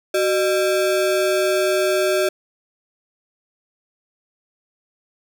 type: ring-modulated tone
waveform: square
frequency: 492.2 Hz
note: B4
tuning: 6 cents flat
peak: -14 dBFS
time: 0.14-2.29 s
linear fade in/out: 5 ms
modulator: 118 Hz
effects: none